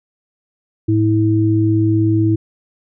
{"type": "tone pair together", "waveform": "sine", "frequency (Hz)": [108.1, 323.9], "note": ["A2", "E4"], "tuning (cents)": [-30, -30], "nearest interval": "octave + perfect fifth", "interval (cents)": 1900, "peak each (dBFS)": -14, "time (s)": [0.88, 2.36], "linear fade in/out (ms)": 10, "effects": []}